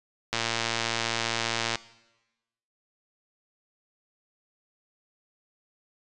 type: click train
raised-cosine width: 0.2 ms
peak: -9 dBFS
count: 165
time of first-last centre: 0.33-1.756 s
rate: 115 Hz
effects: noise-tail reverb RT60 1.0 s tail -18 dB re dry + resampled to 24000 Hz